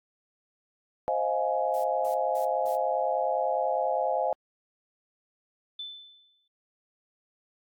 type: chord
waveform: sine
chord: F minor seventh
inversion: second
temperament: just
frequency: 523.8 / 628.6 / 698.5 / 838.1 Hz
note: C5 / Eb5 / F5 / Ab5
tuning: +2 / +18 / 0 / +16 cents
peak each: -30 dBFS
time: 1.08-4.33 s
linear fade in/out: 0 ms
type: noise bursts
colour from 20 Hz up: blue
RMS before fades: -48 dBFS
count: 4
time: 1.74-2.754 s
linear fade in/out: 0 ms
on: 96 ms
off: 210 ms
type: tone with exponential decay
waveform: sine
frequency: 3519 Hz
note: A7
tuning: in tune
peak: -33 dBFS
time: 5.79-6.48 s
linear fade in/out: 5 ms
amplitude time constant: 150 ms
effects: AAC 64 kbps